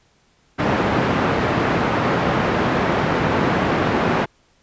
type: band-pass noise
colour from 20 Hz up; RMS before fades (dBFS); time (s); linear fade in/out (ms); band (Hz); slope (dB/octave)
pink; -19; 0.58-4.26; 20; 130 to 1700; 12
effects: pink hiss -59 dBFS RMS until 4.62 s + resampled to 16000 Hz